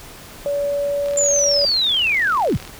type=tone; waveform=sine; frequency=571 Hz; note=D5; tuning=49 cents flat; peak=-18 dBFS; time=0.46-1.65 s; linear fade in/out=0 ms
type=click train; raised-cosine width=0.2 ms; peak=-18 dBFS; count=65; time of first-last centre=1.06-2.676 s; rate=39.6 Hz
type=linear sweep; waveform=sine; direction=down; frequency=7220 to 60 Hz; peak=-15 dBFS; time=1.17-2.57 s; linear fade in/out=5 ms
effects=pink hiss -39 dBFS RMS until 2.79 s